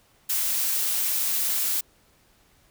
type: noise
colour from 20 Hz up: blue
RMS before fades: -25 dBFS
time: 0.29-1.81 s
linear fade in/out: 10 ms
effects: pink hiss -61 dBFS RMS until 2.7 s